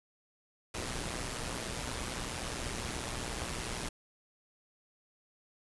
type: noise with amplitude modulation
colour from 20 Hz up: pink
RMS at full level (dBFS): -35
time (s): 0.74-3.89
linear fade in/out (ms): 5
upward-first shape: sine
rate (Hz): 121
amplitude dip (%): 65
effects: resampled to 24000 Hz